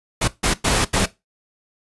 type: noise bursts at uneven times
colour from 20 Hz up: pink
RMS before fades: -18 dBFS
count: 4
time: 0.21-0.28 / 0.43-0.54 / 0.64-0.85 / 0.93-1.06 s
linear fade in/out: 10 ms
effects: noise-tail reverb RT60 0.2 s tail -17 dB re dry + resampled to 24000 Hz